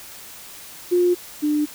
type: tone pair in turn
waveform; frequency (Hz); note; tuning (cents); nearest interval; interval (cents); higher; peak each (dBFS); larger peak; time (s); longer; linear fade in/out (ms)
sine; 354.9 / 298.4; F4 / D4; +28 / +28; minor third; 300; first; -14 / -17; first; 0.91-1.15 / 1.42-1.66; neither; 20
effects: white hiss -40 dBFS RMS until 1.74 s